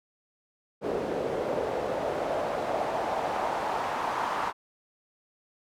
pink noise with band-pass filter sweep, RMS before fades -30 dBFS, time 0.81-4.53 s, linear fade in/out 50 ms, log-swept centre 450 to 990 Hz, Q 2.6, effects none

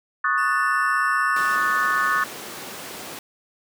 sine chord, D# half-diminished seventh, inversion third, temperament equal, 1108.7 / 1244.5 / 1480 / 1760 Hz, C#6 / D#6 / F#6 / A6, 0 / 0 / 0 / 0 cents, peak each -24 dBFS, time 0.24-2.24 s, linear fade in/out 5 ms
15% pulse tone, 2687 Hz, E7, 33 cents sharp, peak -31 dBFS, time 0.37-1.57 s, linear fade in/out 20 ms
pink high-pass noise, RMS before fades -36 dBFS, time 1.36-3.19 s, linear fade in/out 2 ms, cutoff 250 Hz, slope 12 dB/octave
effects none

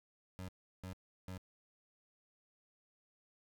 25% pulse tone bursts, 93.1 Hz, F#2, 11 cents sharp, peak -40 dBFS, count 3, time 0.39-1.378 s, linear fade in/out 0 ms, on 96 ms, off 350 ms, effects none

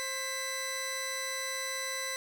15% pulse tone pair together, 529 / 1997.2 Hz, C5 / B6, +19 / +19 cents, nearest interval octave + major seventh, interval 2300 cents, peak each -32 / -29 dBFS, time 0-2.16 s, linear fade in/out 0 ms, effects none

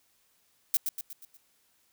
violet noise with echo, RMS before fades -24 dBFS, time 0.74-0.77 s, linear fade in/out 2 ms, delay 120 ms, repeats 5, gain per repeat -6 dB, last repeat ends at 1.37 s, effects white hiss -69 dBFS RMS until 1.92 s

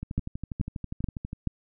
two click trains, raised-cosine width 5 ms, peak -14 / -21 dBFS, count 4 / 17, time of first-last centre 0.18-1.473 / 0.03-1.331 s, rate 2.32 / 12.3 Hz, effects none

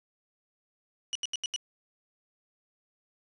30% pulse tone bursts, 2936 Hz, F#7, 14 cents flat, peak -26 dBFS, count 5, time 1.13-1.561 s, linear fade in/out 0 ms, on 23 ms, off 79 ms, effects resampled to 22050 Hz

